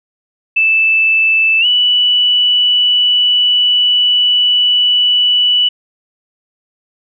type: tone with pitch glide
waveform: sine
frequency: 2637 to 2960 Hz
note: E7 to F#7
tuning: 0 to 0 cents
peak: -8 dBFS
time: 0.56-5.69 s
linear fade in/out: 10 ms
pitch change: +200 cents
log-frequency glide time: 1.6-1.66 s
effects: none